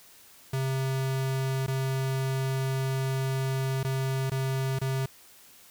square tone with dropouts, 133.1 Hz, C3, 30 cents sharp, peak -27 dBFS, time 0.53-5.06 s, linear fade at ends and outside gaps 5 ms, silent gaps 1.665-1.679 / 3.832-3.846 / 4.299-4.316 / 4.789-4.814 s, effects white hiss -54 dBFS RMS until 5.7 s

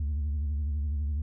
sine tone with vibrato, 73.42 Hz, D2, in tune, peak -24 dBFS, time 0-1.22 s, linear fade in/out 5 ms, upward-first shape sine, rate 12 Hz, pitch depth 100 cents each way, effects tanh soft clip ceiling -26 dBFS

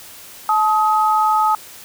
sine tone pair together, 864 / 1263.8 Hz, A5 / D#6, -32 / +27 cents, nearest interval perfect fifth, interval 659 cents, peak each -15 / -16 dBFS, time 0.49-1.55 s, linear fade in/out 2 ms, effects white hiss -39 dBFS RMS until 1.84 s

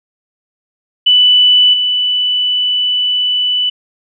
sine tone with level steps, 2981 Hz, F#7, 12 cents sharp, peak -5 / -11 dBFS, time 1.06-3.7 s, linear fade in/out 10 ms, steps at 1.73 s, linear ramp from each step 10 ms, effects none

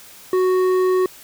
sine tone with hard clipping, 370 Hz, F#4, in tune, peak -16 dBFS, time 0.33-1.06 s, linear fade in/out 2 ms, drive 8 dB, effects white hiss -43 dBFS RMS until 1.23 s

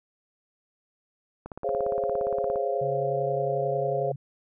click train, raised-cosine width 1 ms, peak -23 dBFS, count 20, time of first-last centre 1.46-2.558 s, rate 17.3 Hz
sine chord, Db major seventh, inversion second, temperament equal with one note detuned, 415.3 / 523.3 / 554.4 / 692.4 Hz, Ab4 / C5 / Db5 / F5, 0 / 0 / 0 / -15 cents, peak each -30 dBFS, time 1.64-4.12 s, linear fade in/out 5 ms
sine tone, 138.59 Hz, C#3, in tune, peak -33 dBFS, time 2.81-4.16 s, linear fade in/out 5 ms
effects none

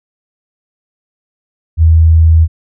sine tone, 81 Hz, E2, 30 cents flat, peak -3 dBFS, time 1.77-2.48 s, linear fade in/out 50 ms, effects none

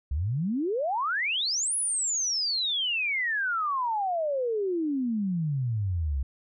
sine exponential two-way sweep, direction up then down, 64.1 to 10548 to 64.1 Hz, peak -25 dBFS, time 0.11-6.23 s, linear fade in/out 5 ms, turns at 1.76 s, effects none

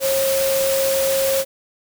sine tone in noise, 540 Hz, C#5, 45 cents flat, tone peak -17 dBFS, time 0-1.45 s, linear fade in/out 50 ms, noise white, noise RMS -24 dBFS, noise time 0-1.45 s, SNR +4 dB, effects none

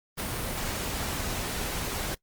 pink noise with ADSR envelope, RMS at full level -28 dBFS, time 0.17-2.15 s, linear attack 29 ms, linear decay 8 ms, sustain -4 dB, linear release 9 ms, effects noise-tail reverb RT60 0.1 s tail -21 dB re dry + Opus 32 kbps

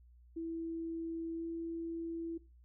sine tone with pitch glide, 329.6 to 332.1 Hz, E4 to E4, 0 to +13 cents, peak -37 dBFS, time 0.36-2.38 s, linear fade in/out 10 ms, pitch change +13 cents, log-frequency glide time 1.35-1.44 s, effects noise-tail reverb RT60 0.3 s tail -19 dB re dry + added 60 Hz sine -58 dBFS peak until 2.64 s

